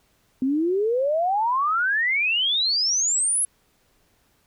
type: exponential sweep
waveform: sine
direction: up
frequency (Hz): 253.5 to 11030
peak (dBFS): -19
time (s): 0.42-3.45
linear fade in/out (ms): 2
effects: pink hiss -64 dBFS RMS until 4.46 s